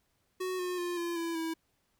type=tone with pitch steps; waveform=square; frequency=370 / 360.7 / 351.7 / 342.8 / 334.2 / 325.8 Hz; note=F#4 / F#4 / F4 / F4 / E4 / E4; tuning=0 / -44 / +12 / -32 / +24 / -20 cents; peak=-33 dBFS; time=0.4-1.54 s; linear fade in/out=10 ms; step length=190 ms; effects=pink hiss -75 dBFS RMS until 1.99 s